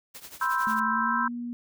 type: noise with tremolo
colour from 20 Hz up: white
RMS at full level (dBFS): -41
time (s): 0.14-0.8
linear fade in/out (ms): 10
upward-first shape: triangle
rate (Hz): 11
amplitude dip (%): 85
type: chord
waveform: sine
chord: C major seventh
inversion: third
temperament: equal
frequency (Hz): 987.8 / 1046.5 / 1318.5 / 1568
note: B5 / C6 / E6 / G6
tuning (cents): 0 / 0 / 0 / 0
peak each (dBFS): -29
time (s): 0.41-1.28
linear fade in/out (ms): 5
type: tone with pitch glide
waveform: sine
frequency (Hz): 220.1 to 240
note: A3 to B3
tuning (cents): +1 to -49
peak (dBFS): -31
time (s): 0.67-1.53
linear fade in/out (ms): 0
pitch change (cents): +150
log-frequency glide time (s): 0.84-1.33
effects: none